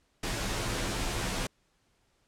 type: noise with comb filter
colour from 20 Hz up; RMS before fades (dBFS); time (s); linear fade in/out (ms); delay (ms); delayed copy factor
pink; -32; 0.23-1.47; 5; 13; -0.9
effects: pink hiss -71 dBFS RMS until 2.27 s + low-pass 9000 Hz 12 dB/octave